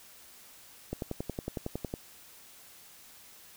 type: click train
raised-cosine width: 2 ms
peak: -20 dBFS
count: 12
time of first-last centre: 0.93-1.939 s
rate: 10.9 Hz
effects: white hiss -54 dBFS RMS until 3.56 s